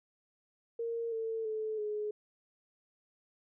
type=tone with pitch steps; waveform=sine; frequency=462.9 / 448.7 / 434.9 / 421.5 Hz; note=A#4 / A4 / A4 / G#4; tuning=-12 / +34 / -20 / +26 cents; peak=-33 dBFS; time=0.79-2.11 s; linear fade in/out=5 ms; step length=330 ms; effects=none